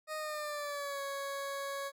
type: tone with pitch glide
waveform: 20% pulse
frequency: 620 to 555.6 Hz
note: D#5 to C#5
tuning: -6 to +4 cents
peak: -32 dBFS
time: 0.07-1.92 s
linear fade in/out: 50 ms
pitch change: -190 cents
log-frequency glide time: 0.17-1.01 s
effects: none